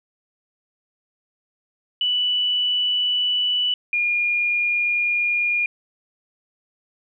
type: tone pair in turn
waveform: sine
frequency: 2966 / 2423 Hz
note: F#7 / D#7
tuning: +4 / -47 cents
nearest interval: major third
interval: 351 cents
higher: first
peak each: -18 dBFS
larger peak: neither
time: 2.01-3.74 / 3.93-5.66 s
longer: neither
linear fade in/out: 2 ms
effects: none